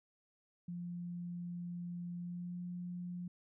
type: tone with pitch glide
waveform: sine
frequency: 174.61 to 177.15 Hz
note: F3 to F3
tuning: 0 to +25 cents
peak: -40 dBFS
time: 0.68-3.28 s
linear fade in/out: 5 ms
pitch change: +25 cents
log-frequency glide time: 2.17-2.6 s
effects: none